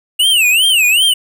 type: tone with vibrato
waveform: square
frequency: 2794 Hz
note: F7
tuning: in tune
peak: -9 dBFS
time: 0.19-1.14 s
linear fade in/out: 10 ms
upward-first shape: sine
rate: 2.6 Hz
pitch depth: 230 cents each way
effects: none